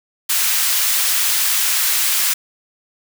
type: high-pass noise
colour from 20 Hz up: white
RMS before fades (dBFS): -17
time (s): 0.29-2.34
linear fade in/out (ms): 10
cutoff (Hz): 1300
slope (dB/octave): 12
effects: none